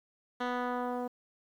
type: tone with low-pass filter sweep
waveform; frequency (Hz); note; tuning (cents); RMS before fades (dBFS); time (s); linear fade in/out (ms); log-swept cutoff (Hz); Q
10% pulse; 246.9; B3; 0; -34; 0.4-1.08; 10; 3000 to 610; 0.91
effects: 10-bit